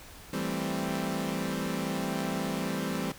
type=chord; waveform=sawtooth; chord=A minor seventh; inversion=second; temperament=equal; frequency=164.81 / 196 / 220 / 261.6 Hz; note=E3 / G3 / A3 / C4; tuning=0 / 0 / 0 / 0 cents; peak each=-32 / -30 / -34 / -31 dBFS; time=0.33-3.12 s; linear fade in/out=5 ms; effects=pink hiss -49 dBFS RMS until 3.18 s